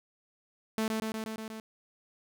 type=tone with echo; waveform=sawtooth; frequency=220 Hz; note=A3; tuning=in tune; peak=-24 dBFS; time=0.78-0.88 s; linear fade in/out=0 ms; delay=120 ms; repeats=6; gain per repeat=-2 dB; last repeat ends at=1.6 s; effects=none